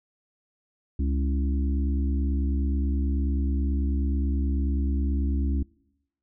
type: harmonic tone with a mistuned harmonic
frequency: 69.3 Hz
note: C#2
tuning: in tune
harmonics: 1 / 3 / 4 / 5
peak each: -23 / -33 / -33 / -39 dBFS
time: 0.99-5.63 s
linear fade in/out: 5 ms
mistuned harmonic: 5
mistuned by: -58 cents
effects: noise-tail reverb RT60 0.9 s tail -24 dB re dry